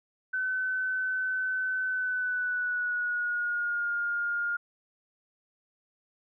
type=tone with pitch glide; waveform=sine; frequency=1517 to 1415.4 Hz; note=F#6 to F6; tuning=+43 to +23 cents; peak=-27 dBFS; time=0.33-4.57 s; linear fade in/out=10 ms; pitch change=-120 cents; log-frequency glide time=1.86-3.91 s; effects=none